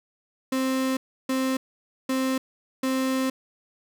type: tone bursts at uneven times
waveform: 35% pulse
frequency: 262.4 Hz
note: C4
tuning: 5 cents sharp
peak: -21 dBFS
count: 4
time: 0.52-0.97 / 1.29-1.57 / 2.09-2.38 / 2.83-3.3 s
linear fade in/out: 5 ms
effects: none